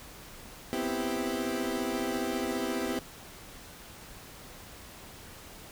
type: chord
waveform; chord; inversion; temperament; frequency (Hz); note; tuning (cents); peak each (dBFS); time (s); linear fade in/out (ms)
30% pulse; C major seventh; third; equal; 246.9 / 261.6 / 329.6 / 392; B3 / C4 / E4 / G4; 0 / 0 / 0 / 0; -33; 0.73-2.99; 0
effects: pink hiss -48 dBFS RMS until 5.71 s